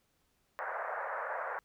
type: band-pass noise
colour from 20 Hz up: pink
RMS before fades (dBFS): -38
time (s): 0.59-1.59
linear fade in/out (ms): 0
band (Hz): 530 to 1800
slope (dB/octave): 48
effects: pink hiss -75 dBFS RMS until 1.64 s